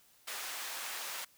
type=high-pass noise; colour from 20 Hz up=pink; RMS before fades=-41 dBFS; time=0.27-1.25 s; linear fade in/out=10 ms; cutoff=1000 Hz; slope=12 dB/octave; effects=white hiss -65 dBFS RMS until 1.37 s